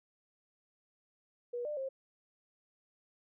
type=tone with pitch steps; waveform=sine; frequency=483.2 / 597 / 534 Hz; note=B4 / D5 / C5; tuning=-38 / +28 / +35 cents; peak=-35 dBFS; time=1.53-1.89 s; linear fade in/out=10 ms; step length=120 ms; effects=none